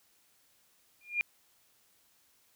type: tone with exponential growth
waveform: sine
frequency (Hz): 2413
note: D7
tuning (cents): +46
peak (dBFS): -23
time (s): 1.01-1.21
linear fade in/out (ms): 0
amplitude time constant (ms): 43
effects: white hiss -68 dBFS RMS until 2.55 s